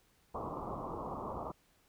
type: low-pass noise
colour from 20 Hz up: white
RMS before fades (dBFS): -41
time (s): 0.34-1.52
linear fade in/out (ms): 10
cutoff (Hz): 1200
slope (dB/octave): 96
effects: pink hiss -70 dBFS RMS until 1.88 s